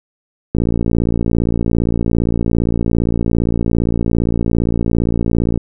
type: click train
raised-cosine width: 3 ms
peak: -3 dBFS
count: 290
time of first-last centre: 0.55-5.576 s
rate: 57.5 Hz
effects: none

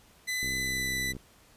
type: tone with pitch glide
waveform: sawtooth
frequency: 2008 to 1988.4 Hz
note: B6 to B6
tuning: +28 to +11 cents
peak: -26 dBFS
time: 0.27-1.13 s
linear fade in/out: 20 ms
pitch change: -17 cents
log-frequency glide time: 0.57-0.93 s
type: click train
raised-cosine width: 3 ms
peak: -28 dBFS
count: 49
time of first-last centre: 0.43-1.166 s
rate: 65.2 Hz
effects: pink hiss -59 dBFS RMS until 1.56 s + resampled to 32000 Hz

